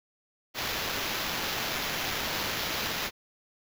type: noise with sample-and-hold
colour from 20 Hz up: white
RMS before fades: -32 dBFS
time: 0.54-3.11 s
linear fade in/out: 50 ms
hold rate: 8820 Hz
effects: none